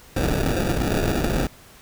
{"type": "noise with sample-and-hold", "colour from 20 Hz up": "pink", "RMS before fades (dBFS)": -22, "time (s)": [0.16, 1.47], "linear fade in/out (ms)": 5, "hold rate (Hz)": 1050, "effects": ["pink hiss -48 dBFS RMS until 1.81 s"]}